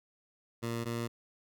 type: tone pair in turn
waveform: 15% pulse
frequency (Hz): 116.54 / 117.21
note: A#2 / A#2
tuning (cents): 0 / +10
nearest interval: unison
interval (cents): 10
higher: second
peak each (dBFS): -27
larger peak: neither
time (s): 0.62-0.85 / 0.85-1.08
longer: neither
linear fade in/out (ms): 20
effects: none